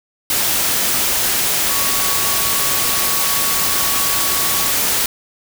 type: tone in noise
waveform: sine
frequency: 1122 Hz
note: C#6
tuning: 21 cents sharp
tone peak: -27 dBFS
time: 1.69-4.71 s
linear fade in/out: 2 ms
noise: white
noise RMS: -17 dBFS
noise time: 0.3-5.06 s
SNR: -13 dB
effects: none